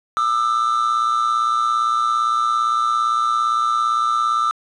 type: tone pair together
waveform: triangle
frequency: 1204.4 / 1322 Hz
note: D6 / E6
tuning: +43 / +5 cents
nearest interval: major second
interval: 162 cents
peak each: -17 dBFS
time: 0.17-4.51 s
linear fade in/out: 0 ms
effects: resampled to 22050 Hz + 7-bit